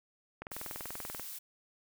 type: click train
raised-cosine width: 0.5 ms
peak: -26 dBFS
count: 17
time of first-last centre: 0.42-1.197 s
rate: 20.6 Hz
type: noise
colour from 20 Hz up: blue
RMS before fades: -44 dBFS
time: 0.51-1.39 s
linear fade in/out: 10 ms
effects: none